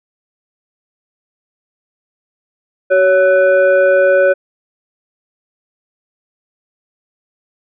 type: tone with frequency modulation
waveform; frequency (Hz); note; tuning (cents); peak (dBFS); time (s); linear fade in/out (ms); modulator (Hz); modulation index
sine; 559; C#5; +14; -7; 2.9-4.34; 20; 938; 0.7
effects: none